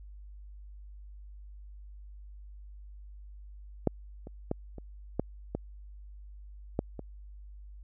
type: clicks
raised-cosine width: 2 ms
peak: -11 / -30 / -16 / -30 / -14 / -18 / -14 / -25 dBFS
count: 8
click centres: 3.873 / 4.271 / 4.514 / 4.783 / 5.196 / 5.55 / 6.791 / 6.993 s
effects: added 50 Hz sine -45 dBFS peak until 7.83 s